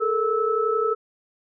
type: tone cluster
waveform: sine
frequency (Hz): 427.5 / 459 / 1307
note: A4 / A#4 / E6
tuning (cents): -50 / -27 / -15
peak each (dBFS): -24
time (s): 0-0.95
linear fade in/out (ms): 20
effects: none